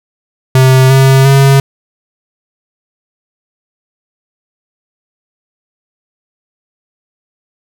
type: tone with pitch steps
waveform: square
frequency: 130.81 / 133.87 / 137 Hz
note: C3 / C3 / C#3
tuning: 0 / +40 / -20 cents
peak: -4 dBFS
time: 0.55-1.6 s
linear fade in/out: 2 ms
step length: 350 ms
effects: none